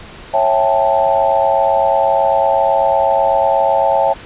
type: chord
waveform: sine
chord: A dominant seventh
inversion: first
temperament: just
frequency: 550 / 660 / 792 / 880 Hz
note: C#5 / E5 / G5 / A5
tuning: -14 / +2 / +18 / 0 cents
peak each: -16 dBFS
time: 0.33-4.14 s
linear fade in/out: 20 ms
effects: pink hiss -35 dBFS RMS until 4.25 s + resampled to 8000 Hz